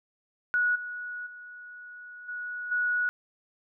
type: tone with level steps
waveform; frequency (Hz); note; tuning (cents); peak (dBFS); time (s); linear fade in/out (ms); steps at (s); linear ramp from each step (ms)
sine; 1463; F#6; -20; -22 / -34 / -42 / -33 / -24; 0.54-3.09; 0; 0.75 / 1.26 / 2.28 / 2.71; 10
effects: none